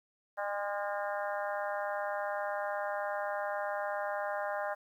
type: harmonic tone with a mistuned harmonic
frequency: 202.6 Hz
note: G#3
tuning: 43 cents flat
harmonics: 3 / 4 / 5 / 6 / 7 / 8 / 9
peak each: -36 / -38 / -42 / -46 / -43 / -43 / -47 dBFS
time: 0.37-4.75 s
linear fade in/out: 20 ms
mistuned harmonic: 5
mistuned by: +41 cents
effects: 11-bit